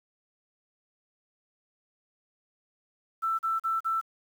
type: tone bursts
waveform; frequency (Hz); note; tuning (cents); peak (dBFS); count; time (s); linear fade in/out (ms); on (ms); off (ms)
sine; 1330; E6; +15; -25; 4; 3.22-4.014; 20; 170; 38
effects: 9-bit